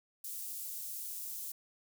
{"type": "high-pass noise", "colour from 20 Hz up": "white", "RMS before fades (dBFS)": -42, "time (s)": [0.24, 1.52], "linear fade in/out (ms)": 5, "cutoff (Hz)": 8100, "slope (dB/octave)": 12, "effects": []}